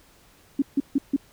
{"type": "tone bursts", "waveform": "sine", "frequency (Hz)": 277.2, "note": "C#4", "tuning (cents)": 0, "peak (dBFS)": -17, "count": 4, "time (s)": [0.59, 1.164], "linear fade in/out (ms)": 5, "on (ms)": 31, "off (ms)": 150, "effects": ["pink hiss -56 dBFS RMS until 1.32 s"]}